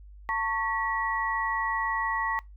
sine tone cluster, 897 / 1110 / 1927 Hz, A5 / C#6 / B6, +33 / +2 / -43 cents, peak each -30 dBFS, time 0.29-2.39 s, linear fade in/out 0 ms, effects noise-tail reverb RT60 0.2 s tail -24 dB re dry + added 50 Hz sine -45 dBFS peak until 2.56 s

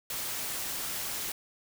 white noise, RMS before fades -35 dBFS, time 0.1-1.32 s, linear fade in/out 2 ms, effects none

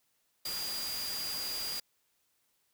sine tone in noise, 4817 Hz, D8, 43 cents sharp, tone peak -36 dBFS, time 0.45-1.8 s, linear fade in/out 5 ms, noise white, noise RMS -40 dBFS, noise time 0.45-1.8 s, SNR +1 dB, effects white hiss -75 dBFS RMS until 2.73 s

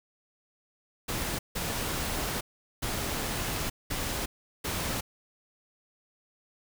pink noise bursts at uneven times, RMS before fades -32 dBFS, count 5, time 1.08-1.39 / 1.55-2.41 / 2.82-3.7 / 3.9-4.26 / 4.64-5.01 s, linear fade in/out 10 ms, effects none

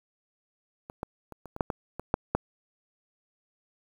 clicks, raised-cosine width 1 ms, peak -26 / -18 / -28 / -28 / -24 / -10 / -15 / -21 / -8 / -9 dBFS, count 10, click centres 0.899 / 1.031 / 1.323 / 1.457 / 1.564 / 1.608 / 1.702 / 1.996 / 2.141 / 2.35 s, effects 8-bit

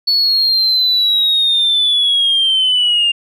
sine linear sweep, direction down, 4435 to 2794 Hz, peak -9 dBFS, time 0.07-3.12 s, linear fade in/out 10 ms, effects tanh soft clip ceiling -7 dBFS

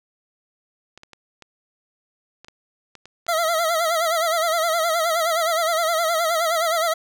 clicks, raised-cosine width 0.2 ms, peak -25 dBFS, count 11, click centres 0.976 / 1.034 / 1.133 / 1.423 / 2.446 / 2.484 / 2.953 / 3.056 / 3.266 / 3.592 / 3.883 s
25% pulse tone with vibrato, 660 Hz, E5, 2 cents sharp, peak -15 dBFS, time 3.28-6.94 s, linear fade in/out 10 ms, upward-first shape sine, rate 9.6 Hz, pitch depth 87 cents each way
effects none

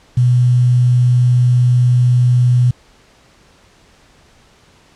sine tone with quantisation, 123.47 Hz, B2, in tune, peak -8 dBFS, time 0.17-2.71 s, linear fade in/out 5 ms, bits 6, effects pink hiss -49 dBFS RMS until 4.95 s + low-pass 7000 Hz 12 dB/octave

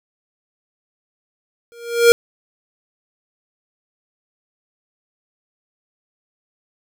square tone with exponential growth, 470.1 Hz, A#4, 15 cents sharp, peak -4 dBFS, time 1.72-2.12 s, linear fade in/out 0 ms, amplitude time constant 86 ms, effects none

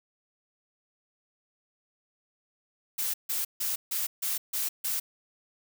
blue noise bursts, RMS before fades -30 dBFS, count 7, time 2.98-5 s, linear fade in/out 10 ms, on 160 ms, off 150 ms, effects none

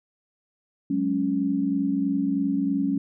sine chord, F# suspended second, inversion none, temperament just, 185 / 208.1 / 277.5 Hz, F#3 / G#3 / C#4, 0 / +4 / +2 cents, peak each -29 / -28 / -23 dBFS, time 0.9-2.98 s, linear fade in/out 5 ms, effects none

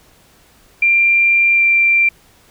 sine tone with pitch glide, 2377 to 2362 Hz, D7 to D7, +20 to +9 cents, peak -9 dBFS, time 0.82-2.09 s, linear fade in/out 5 ms, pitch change -11 cents, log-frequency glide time 1.54-1.63 s, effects pink hiss -50 dBFS RMS until 2.5 s

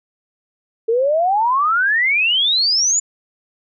sine exponential sweep, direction up, 440 to 7130 Hz, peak -13 dBFS, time 0.88-3 s, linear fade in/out 10 ms, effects none

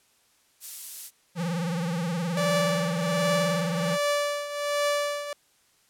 violet noise, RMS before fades -33 dBFS, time 0.6-1.11 s, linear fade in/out 50 ms
square tone with vibrato, 170.6 Hz, F3, 40 cents flat, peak -27 dBFS, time 1.35-3.98 s, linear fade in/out 50 ms, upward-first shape triangle, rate 19 Hz, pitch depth 140 cents each way
sawtooth tone with tremolo, 581 Hz, D5, 19 cents flat, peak -18 dBFS, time 2.37-5.33 s, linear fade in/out 2 ms, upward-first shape triangle, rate 1.3 Hz, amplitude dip 75%
effects white hiss -64 dBFS RMS until 5.89 s + low-pass 11000 Hz 12 dB/octave

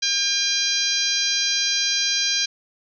harmonic tone with a mistuned harmonic, 804 Hz, G5, 44 cents sharp, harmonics 2 / 3 / 4 / 5 / 6 / 7 / 8, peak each -31 / -29 / -27 / -25 / -25 / -26 / -30 dBFS, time 0.02-2.46 s, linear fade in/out 10 ms, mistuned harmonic 8, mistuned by -25 cents, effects none

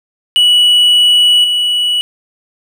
triangle tone with level steps, 2941 Hz, F#7, 11 cents flat, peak -4 / -9 dBFS, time 0.36-2.01 s, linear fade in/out 0 ms, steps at 1.44 s, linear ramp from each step 2 ms, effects none

